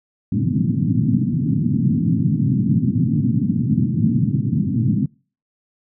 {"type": "band-pass noise", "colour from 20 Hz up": "pink", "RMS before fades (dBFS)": -18, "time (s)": [0.32, 5.06], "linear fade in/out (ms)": 5, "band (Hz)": [110, 270], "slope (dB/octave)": 48, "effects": ["noise-tail reverb RT60 0.4 s tail -26 dB re dry"]}